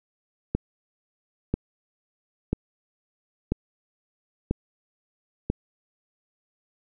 click train, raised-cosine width 3 ms, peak -10 dBFS, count 6, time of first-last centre 0.55-5.5 s, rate 1.01 Hz, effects none

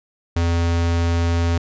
square tone, 84.8 Hz, E2, 50 cents sharp, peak -17 dBFS, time 0.36-1.58 s, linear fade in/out 5 ms, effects resampled to 16000 Hz

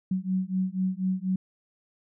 sine beating tone pair, 185 / 189.1 Hz, F#3 / F#3, 0 / +38 cents, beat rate 4.1 Hz, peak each -28 dBFS, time 0.11-1.36 s, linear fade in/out 5 ms, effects none

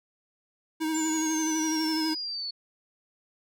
square tone with vibrato, 316 Hz, D#4, 27 cents sharp, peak -27 dBFS, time 0.8-2.15 s, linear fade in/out 20 ms, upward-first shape sine, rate 12 Hz, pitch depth 30 cents each way
sine exponential sweep, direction down, 7270 to 4395 Hz, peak -31 dBFS, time 0.94-2.51 s, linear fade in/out 10 ms
effects none

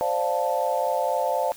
sine chord, D minor seventh, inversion third, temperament equal, 523.3 / 587.3 / 698.5 / 880 Hz, C5 / D5 / F5 / A5, 0 / 0 / 0 / 0 cents, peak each -27 / -27 / -27 / -27 dBFS, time 0.01-1.52 s, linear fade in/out 0 ms, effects white hiss -45 dBFS RMS until 1.56 s

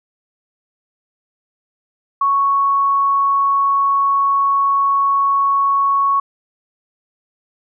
sine tone, 1109 Hz, C#6, in tune, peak -12 dBFS, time 2.21-6.2 s, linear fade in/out 5 ms, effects none

